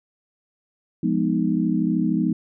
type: chord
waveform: sine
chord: F half-diminished seventh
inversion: none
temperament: equal with one note detuned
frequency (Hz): 174.61 / 207.7 / 248.1 / 311.1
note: F3 / Ab3 / Cb4 / Eb4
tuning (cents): 0 / 0 / +8 / 0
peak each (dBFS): -24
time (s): 1.03-2.33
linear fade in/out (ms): 5
effects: none